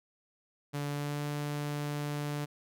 sawtooth tone with pitch glide, 144.5 to 146.6 Hz, D3 to D3, -28 to -3 cents, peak -29 dBFS, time 0.73-2.46 s, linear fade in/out 20 ms, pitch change +25 cents, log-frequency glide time 0.9-1.25 s, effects none

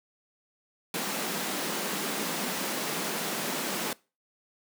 pink high-pass noise, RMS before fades -32 dBFS, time 0.94-3.93 s, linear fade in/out 2 ms, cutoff 170 Hz, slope 48 dB/octave, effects noise-tail reverb RT60 0.3 s tail -22 dB re dry

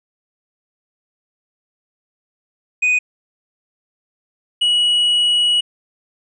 triangle tone pair in turn, 2489 / 2925 Hz, D#7 / F#7, 0 / -21 cents, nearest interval minor third, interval 279 cents, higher second, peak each -11 dBFS, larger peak neither, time 2.82-2.99 / 4.61-5.61 s, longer second, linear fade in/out 10 ms, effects resampled to 24000 Hz

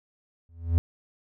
triangle tone with exponential growth, 83.7 Hz, E2, 27 cents sharp, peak -13 dBFS, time 0.49-0.78 s, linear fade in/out 0 ms, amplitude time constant 63 ms, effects none

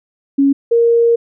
sine tone pair in turn, 277.2 / 466.7 Hz, C#4 / A#4, 0 / +2 cents, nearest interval major sixth, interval 902 cents, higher second, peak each -8 dBFS, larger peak neither, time 0.38-0.53 / 0.71-1.16 s, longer second, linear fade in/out 10 ms, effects none

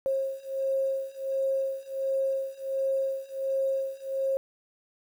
sine beating tone pair, 537 / 538.4 Hz, C5 / C5, +45 / +49 cents, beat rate 1.4 Hz, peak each -30 / -29 dBFS, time 0.06-4.37 s, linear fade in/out 0 ms, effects 9-bit

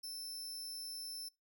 sawtooth tone, 5310 Hz, E8, 12 cents sharp, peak -40 dBFS, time 0.03-1.29 s, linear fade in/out 10 ms, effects noise-tail reverb RT60 0.2 s tail -23 dB re dry

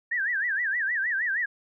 sine tone with vibrato, 1749 Hz, A6, 11 cents flat, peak -24 dBFS, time 0.11-1.46 s, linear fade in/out 10 ms, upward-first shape sine, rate 6.4 Hz, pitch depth 210 cents each way, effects none

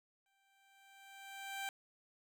15% pulse tone with exponential growth, 784 Hz, G5, in tune, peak -32 dBFS, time 0.26-1.69 s, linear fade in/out 1 ms, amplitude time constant 310 ms, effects none

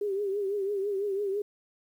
sine tone with vibrato, 399.5 Hz, G4, 33 cents sharp, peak -27 dBFS, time 0.01-1.42 s, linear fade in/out 5 ms, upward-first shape triangle, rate 6 Hz, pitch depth 89 cents each way, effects 10-bit

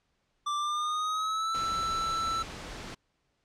square tone with pitch glide, 1176 to 1327.7 Hz, D6 to E6, +2 to +12 cents, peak -29 dBFS, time 0.46-2.43 s, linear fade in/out 10 ms, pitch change +210 cents, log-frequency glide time 0.57-1.54 s
pink noise, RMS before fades -41 dBFS, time 1.54-2.95 s, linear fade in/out 10 ms
effects pink hiss -75 dBFS RMS until 3.44 s + low-pass 6000 Hz 12 dB/octave

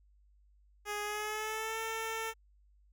10% pulse tone with pitch glide, 415.3 to 447.7 Hz, G#4 to A4, 0 to +30 cents, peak -27 dBFS, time 0.85-2.34 s, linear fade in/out 50 ms, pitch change +130 cents, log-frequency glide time 1.03-1.78 s, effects added 50 Hz sine -62 dBFS peak until 2.92 s

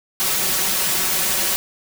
white noise with comb filter, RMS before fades -20 dBFS, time 0.2-1.56 s, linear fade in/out 0 ms, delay 5.3 ms, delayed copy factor +0.75, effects none

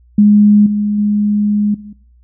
sine tone with level steps, 207.7 Hz, G#3, in tune, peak -4 / -12 / -10 / -29 dBFS, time 0.18-1.93 s, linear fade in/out 5 ms, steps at 0.66 / 0.98 / 1.74 s, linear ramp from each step 5 ms, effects noise-tail reverb RT60 0.5 s tail -20 dB re dry + added 60 Hz sine -44 dBFS peak until 2.23 s

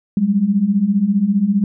sine beating tone pair, 190.2 / 205.2 Hz, F#3 / G#3, +48 / -21 cents, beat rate 15 Hz, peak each -18 / -14 dBFS, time 0.17-1.64 s, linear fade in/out 2 ms, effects none

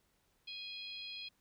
harmonic tone with a mistuned harmonic, 830.6 Hz, G#5, in tune, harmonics 3 / 4 / 5 / 6, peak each -49 / -47 / -48 / -56 dBFS, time 0.47-1.29 s, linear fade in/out 10 ms, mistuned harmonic 4, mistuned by -18 cents, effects pink hiss -75 dBFS RMS until 1.4 s

